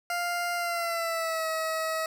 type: tone with pitch glide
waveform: 20% pulse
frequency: 699 to 641 Hz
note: F5 to E5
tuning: +1 to -49 cents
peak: -23 dBFS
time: 0.1-2.06 s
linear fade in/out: 2 ms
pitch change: -150 cents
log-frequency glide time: 0.55-1.47 s
effects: none